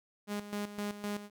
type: tone with tremolo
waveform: sawtooth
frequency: 205.9 Hz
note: G#3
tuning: 15 cents flat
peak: -30 dBFS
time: 0.27-1.3 s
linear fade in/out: 50 ms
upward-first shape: square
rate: 3.9 Hz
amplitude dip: 70%
effects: none